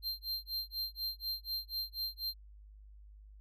square tone with tremolo, 4165 Hz, C8, 9 cents flat, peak -34 dBFS, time 0.02-2.34 s, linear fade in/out 50 ms, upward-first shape sine, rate 4.1 Hz, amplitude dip 100%, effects added 51 Hz sine -52 dBFS peak until 3.4 s

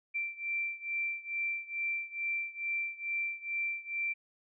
sine beating tone pair, 2349 / 2351.3 Hz, D7 / D7, 0 / +1 cents, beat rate 2.3 Hz, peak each -35 / -37 dBFS, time 0.14-4.14 s, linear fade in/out 20 ms, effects none

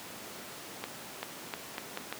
accelerating click train, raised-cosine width 0.3 ms, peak -18 dBFS, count 6, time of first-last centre 0.84-2.126 s, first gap 390 ms, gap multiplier 0.79, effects pink hiss -44 dBFS RMS until 2.19 s + high-pass 200 Hz 12 dB/octave

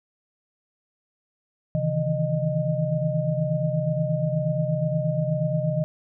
sine tone cluster, 134.1 / 156.2 / 164.6 / 615 Hz, C3 / D#3 / E3 / D#5, +43 / +7 / -2 / -20 cents, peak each -27 dBFS, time 1.75-5.84 s, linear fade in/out 0 ms, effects none

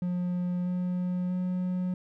triangle tone with pitch steps, 178.4 / 180.16 / 181.94 Hz, F3 / F#3 / F#3, +37 / -46 / -29 cents, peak -25 dBFS, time 0.02-1.94 s, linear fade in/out 2 ms, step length 640 ms, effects none

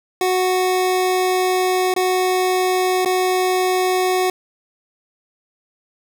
25% pulse tone with dropouts, 369 Hz, F#4, 5 cents flat, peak -12 dBFS, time 0.21-4.3 s, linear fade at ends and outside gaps 2 ms, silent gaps 1.94-1.963 / 3.049-3.058 s, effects none

